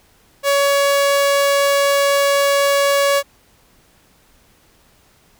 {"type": "tone", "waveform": "sawtooth", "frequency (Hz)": 562, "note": "C#5", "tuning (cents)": 24, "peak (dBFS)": -9, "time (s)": [0.43, 3.23], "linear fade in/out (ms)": 50, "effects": ["pink hiss -54 dBFS RMS until 5.39 s"]}